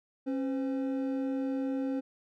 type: tone pair together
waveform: triangle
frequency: 271.2 / 512 Hz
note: C#4 / C5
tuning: -38 / -38 cents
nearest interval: major seventh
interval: 1100 cents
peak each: -28 / -36 dBFS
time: 0.26-2.01 s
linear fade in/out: 20 ms
effects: none